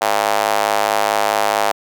square tone with high-pass filter, 52.3 Hz, G#1, 13 cents sharp, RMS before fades -17 dBFS, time 0.01-1.72 s, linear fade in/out 5 ms, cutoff 720 Hz, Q 2.6, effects none

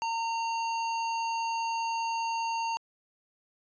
sine tone with sample-and-hold, 915 Hz, A#5, 32 cents flat, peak -28 dBFS, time 0.02-2.77 s, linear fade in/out 0 ms, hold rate 3675 Hz, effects resampled to 16000 Hz

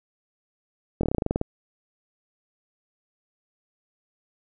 slowing click train, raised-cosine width 2 ms, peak -10 dBFS, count 12, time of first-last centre 1.01-1.414 s, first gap 23 ms, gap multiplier 1.09, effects none

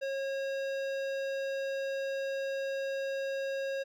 sine tone with hard clipping, 544 Hz, C#5, 33 cents flat, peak -34 dBFS, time 0.01-3.84 s, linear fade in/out 20 ms, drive 15 dB, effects none

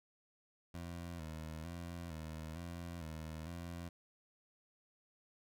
20% pulse tone with vibrato, 82.41 Hz, E2, in tune, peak -39 dBFS, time 0.74-3.89 s, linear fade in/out 5 ms, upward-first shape square, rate 1.1 Hz, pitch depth 71 cents each way, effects none

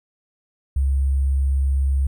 sine tone with sample-and-hold, 68 Hz, C#2, 33 cents flat, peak -16 dBFS, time 0.76-2.07 s, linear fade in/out 5 ms, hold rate 8820 Hz, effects none

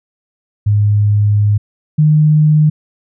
sine tone pair in turn, 103.83 / 152.67 Hz, G#2 / D#3, 0 / -33 cents, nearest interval perfect fifth, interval 667 cents, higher second, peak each -8 / -6 dBFS, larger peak second, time 0.66-1.58 / 1.98-2.7 s, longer first, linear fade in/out 10 ms, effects none

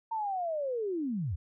sine linear sweep, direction down, 918 to 69 Hz, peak -30 dBFS, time 0.11-1.36 s, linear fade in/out 10 ms, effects none

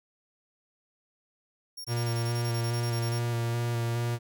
sawtooth tone bursts, 5550 Hz, F8, 12 cents flat, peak -35 dBFS, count 15, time 1.77-3.19 s, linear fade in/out 10 ms, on 76 ms, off 20 ms
45% pulse tone with vibrato, 117.9 Hz, A#2, 20 cents sharp, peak -27 dBFS, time 1.87-4.19 s, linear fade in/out 50 ms, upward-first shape square, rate 2.4 Hz, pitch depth 13 cents each way
effects none

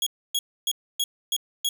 sawtooth tone bursts, 3322 Hz, G#7, in tune, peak -19 dBFS, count 6, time 0.02-1.69 s, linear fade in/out 2 ms, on 45 ms, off 280 ms, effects none

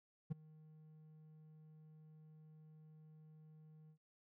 triangle tone with ADSR envelope, 155.56 Hz, D#3, in tune, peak -33 dBFS, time 0.3-3.98 s, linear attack 18 ms, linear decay 13 ms, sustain -24 dB, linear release 85 ms, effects none

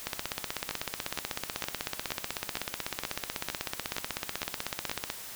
two click trains, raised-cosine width 0.2 ms, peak -14 / -13 dBFS, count 10 / 82, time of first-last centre 0.71-4.896 / 0.07-5.101 s, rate 2.15 / 16.1 Hz, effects white hiss -43 dBFS RMS until 5.35 s

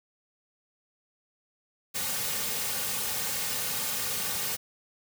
white noise with comb filter, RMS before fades -31 dBFS, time 1.94-4.57 s, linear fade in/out 20 ms, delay 3 ms, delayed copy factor -0.7, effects none

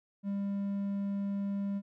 triangle tone, 199.4 Hz, G3, 30 cents sharp, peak -29 dBFS, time 0.23-1.82 s, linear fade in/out 50 ms, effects none

